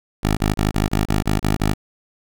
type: tone bursts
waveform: 10% pulse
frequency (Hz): 51.91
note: G#1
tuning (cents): 0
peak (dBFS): -8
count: 9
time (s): 0.23-1.738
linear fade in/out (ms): 10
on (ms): 140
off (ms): 31
effects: none

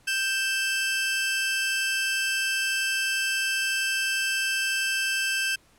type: tone pair together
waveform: sawtooth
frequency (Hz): 1568 / 2637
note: G6 / E7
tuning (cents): 0 / 0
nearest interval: major sixth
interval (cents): 900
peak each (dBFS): -23 / -24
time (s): 0.07-5.56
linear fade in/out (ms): 10
effects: pink hiss -60 dBFS RMS until 5.78 s + low-pass 12000 Hz 12 dB/octave

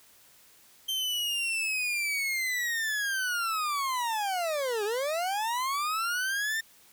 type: linear two-way sweep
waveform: 40% pulse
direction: down then up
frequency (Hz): 3136 to 400 to 1820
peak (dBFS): -27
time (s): 0.88-6.61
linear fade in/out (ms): 10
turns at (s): 4.84
effects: white hiss -58 dBFS RMS until 6.92 s

